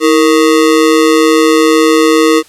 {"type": "ring-modulated tone", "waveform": "square", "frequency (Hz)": 392.6, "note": "G4", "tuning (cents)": 3, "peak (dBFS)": -3, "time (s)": [0, 2.43], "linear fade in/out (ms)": 50, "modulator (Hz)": 71.1, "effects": ["white hiss -41 dBFS RMS until 2.48 s", "low-pass 10000 Hz 12 dB/octave"]}